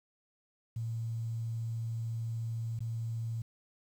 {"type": "tone with dropouts", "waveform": "sine", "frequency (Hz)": 114.2, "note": "A#2", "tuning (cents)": -35, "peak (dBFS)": -33, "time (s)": [0.76, 3.42], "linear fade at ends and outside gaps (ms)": 5, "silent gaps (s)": [2.791, 2.804], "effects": ["10-bit"]}